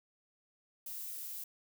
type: noise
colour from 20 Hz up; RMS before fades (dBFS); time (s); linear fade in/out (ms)
violet; -43; 0.86-1.44; 5
effects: none